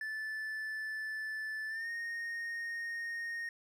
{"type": "tone with pitch glide", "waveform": "triangle", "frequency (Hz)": [1750, 1854.1], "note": ["A6", "A#6"], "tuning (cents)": [-10, -10], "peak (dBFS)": -35, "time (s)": [0.01, 3.49], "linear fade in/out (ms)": 2, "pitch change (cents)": 100, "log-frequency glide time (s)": [1.68, 1.89], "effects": []}